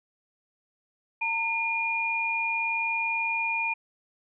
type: tone pair together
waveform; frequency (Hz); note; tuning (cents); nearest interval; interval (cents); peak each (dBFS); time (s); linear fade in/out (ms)
sine; 910.4 / 2426; A#5 / D#7; -41 / -44; octave + perfect fourth; 1697; -31 / -26; 1.21-3.74; 10
effects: none